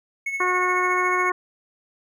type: tone with tremolo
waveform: triangle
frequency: 2198 Hz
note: C#7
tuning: 15 cents flat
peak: -21 dBFS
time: 0.26-1.3 s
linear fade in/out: 5 ms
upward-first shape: sine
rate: 14 Hz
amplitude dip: 55%
type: harmonic tone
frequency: 363.5 Hz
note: F#4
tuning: 31 cents flat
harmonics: 1 / 2 / 3 / 4 / 5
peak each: -26 / -32 / -22 / -29 / -29 dBFS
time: 0.4-1.32 s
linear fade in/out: 5 ms
effects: none